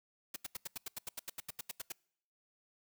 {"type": "noise bursts", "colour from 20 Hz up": "white", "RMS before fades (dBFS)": -41, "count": 16, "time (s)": [0.34, 1.922], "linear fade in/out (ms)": 5, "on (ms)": 22, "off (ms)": 82, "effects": ["noise-tail reverb RT60 0.7 s tail -26 dB re dry"]}